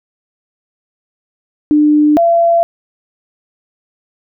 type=tone pair in turn; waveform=sine; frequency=299.4 / 678 Hz; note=D4 / E5; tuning=+33 / +49 cents; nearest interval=octave + major second; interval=1416 cents; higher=second; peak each=-6 / -7 dBFS; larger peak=first; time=1.71-2.17 / 2.17-2.63 s; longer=neither; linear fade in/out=0 ms; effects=none